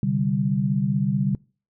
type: chord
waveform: sine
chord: C suspended second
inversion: none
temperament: equal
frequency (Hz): 130.81 / 146.83 / 196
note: C3 / D3 / G3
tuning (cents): 0 / 0 / 0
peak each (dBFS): -25 / -24 / -23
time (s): 0.03-1.35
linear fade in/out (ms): 2
effects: noise-tail reverb RT60 0.4 s tail -26 dB re dry